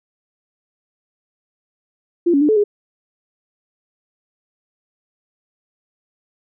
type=tone with pitch steps; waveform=sine; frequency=344.7 / 281.1 / 297.9 / 433.3 / 412.9 Hz; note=F4 / C#4 / D4 / A4 / G#4; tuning=-23 / +24 / +25 / -27 / -10 cents; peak=-11 dBFS; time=2.26-2.64 s; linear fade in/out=10 ms; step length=76 ms; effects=none